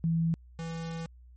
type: tone pair in turn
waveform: sine / square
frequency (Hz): 164.81 / 164.81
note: E3 / E3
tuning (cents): 0 / 0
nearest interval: unison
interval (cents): 0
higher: neither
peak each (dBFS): -24 / -35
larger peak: first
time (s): 0.04-0.34 / 0.59-1.06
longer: second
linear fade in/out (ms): 0
effects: added 61 Hz sine -50 dBFS peak until 1.36 s + MP3 32 kbps